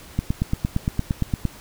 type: click train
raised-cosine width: 5 ms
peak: -8 dBFS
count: 12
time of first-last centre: 0.19-1.453 s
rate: 8.71 Hz
effects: pink hiss -44 dBFS RMS until 1.6 s

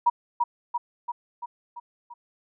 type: tone with echo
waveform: sine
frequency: 957 Hz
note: A#5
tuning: 45 cents sharp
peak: -15 dBFS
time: 0.06-0.1 s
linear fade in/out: 10 ms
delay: 340 ms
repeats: 6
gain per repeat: -4 dB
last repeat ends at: 2.14 s
effects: none

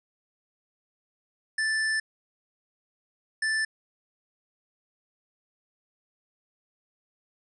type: tone bursts at uneven times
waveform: square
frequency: 1760 Hz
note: A6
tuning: in tune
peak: -25 dBFS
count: 2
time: 1.58-2 / 3.42-3.65 s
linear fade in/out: 5 ms
effects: resampled to 24000 Hz

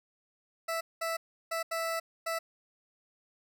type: tone bursts at uneven times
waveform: 20% pulse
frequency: 659 Hz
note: E5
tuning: 1 cent flat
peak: -26 dBFS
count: 5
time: 0.68-0.81 / 1.01-1.17 / 1.51-1.63 / 1.71-2 / 2.26-2.39 s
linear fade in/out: 10 ms
effects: none

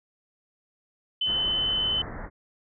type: tone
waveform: sine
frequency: 3036 Hz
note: F#7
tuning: 44 cents sharp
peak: -23 dBFS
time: 1.21-2.02 s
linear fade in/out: 5 ms
type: low-pass noise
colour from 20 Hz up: pink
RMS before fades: -37 dBFS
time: 1.25-2.3 s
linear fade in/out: 50 ms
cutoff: 2000 Hz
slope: 96 dB/octave
effects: none

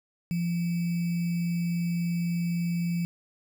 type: tone with sample-and-hold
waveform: sine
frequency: 171.8 Hz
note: F3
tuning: 28 cents flat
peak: -25 dBFS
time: 0.31-3.05 s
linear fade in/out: 0 ms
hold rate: 2450 Hz
effects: none

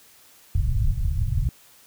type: low-pass noise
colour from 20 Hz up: pink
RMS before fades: -22 dBFS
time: 0.55-1.49 s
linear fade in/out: 2 ms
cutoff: 140 Hz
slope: 48 dB/octave
effects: white hiss -53 dBFS RMS until 1.86 s

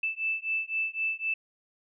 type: beating tone pair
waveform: sine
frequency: 2637 / 2640.9 Hz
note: E7 / E7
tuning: 0 / +3 cents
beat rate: 3.9 Hz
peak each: -31 dBFS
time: 0.03-1.34 s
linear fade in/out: 5 ms
effects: none

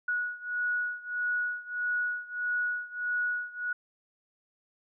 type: beating tone pair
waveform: sine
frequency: 1461 / 1462.6 Hz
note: F#6 / F#6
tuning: -22 / -20 cents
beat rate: 1.6 Hz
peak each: -31 / -33 dBFS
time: 0.08-3.73 s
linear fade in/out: 5 ms
effects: none

